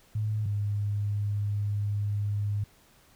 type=tone pair in turn; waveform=sine; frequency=107.1 / 102.77 Hz; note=A2 / G#2; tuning=-46 / -18 cents; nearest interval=minor second; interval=72 cents; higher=first; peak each=-26 dBFS; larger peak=neither; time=0.15-0.46 / 0.46-2.64 s; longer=second; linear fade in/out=5 ms; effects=pink hiss -60 dBFS RMS until 3.15 s